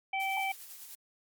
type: harmonic tone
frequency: 774 Hz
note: G5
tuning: 22 cents flat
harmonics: 1 / 3 / 4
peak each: -32 / -33 / -44 dBFS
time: 0.13-0.52 s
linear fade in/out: 5 ms
type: noise with tremolo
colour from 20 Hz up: blue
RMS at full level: -46 dBFS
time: 0.2-0.95 s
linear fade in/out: 0 ms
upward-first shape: sine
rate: 10 Hz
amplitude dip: 40%
type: tone with exponential decay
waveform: sine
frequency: 838 Hz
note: G#5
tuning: 15 cents sharp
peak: -31 dBFS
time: 0.37-0.5 s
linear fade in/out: 2 ms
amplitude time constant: 28 ms
effects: MP3 96 kbps